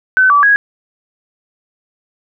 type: tone with pitch steps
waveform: sine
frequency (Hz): 1519 / 1153 / 1655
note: F#6 / D6 / G#6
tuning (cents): +45 / -32 / -6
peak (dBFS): -6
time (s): 0.17-0.56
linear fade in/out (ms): 0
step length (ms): 130
effects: none